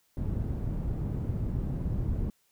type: low-pass noise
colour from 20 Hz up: white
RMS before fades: -31 dBFS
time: 0.17-2.3 s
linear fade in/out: 2 ms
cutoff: 130 Hz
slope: 12 dB/octave
effects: white hiss -70 dBFS RMS until 2.51 s